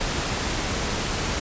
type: noise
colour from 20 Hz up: pink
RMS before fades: -26 dBFS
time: 0-1.4 s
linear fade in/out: 10 ms
effects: resampled to 16000 Hz